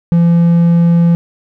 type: tone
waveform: triangle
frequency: 170 Hz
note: F3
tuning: 46 cents flat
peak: -4 dBFS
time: 0.12-1.15 s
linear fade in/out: 0 ms
effects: none